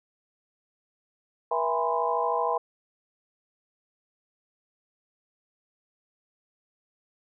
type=tone cluster; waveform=sine; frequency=481 / 661 / 820 / 981 / 1034 Hz; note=B4 / E5 / G#5 / B5 / C6; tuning=-46 / +5 / -22 / -12 / -21 cents; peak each=-30 dBFS; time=1.51-2.58 s; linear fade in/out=5 ms; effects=none